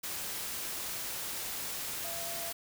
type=tone in noise; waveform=sine; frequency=677 Hz; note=E5; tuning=46 cents sharp; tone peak=-43 dBFS; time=2.04-2.52 s; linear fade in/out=10 ms; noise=white; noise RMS=-38 dBFS; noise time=0.03-2.53 s; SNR=-8 dB; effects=none